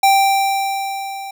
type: tone with level ramp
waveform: square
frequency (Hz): 784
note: G5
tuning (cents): 0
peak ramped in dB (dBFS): -9 to -28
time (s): 0.03-1.31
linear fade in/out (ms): 5
effects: none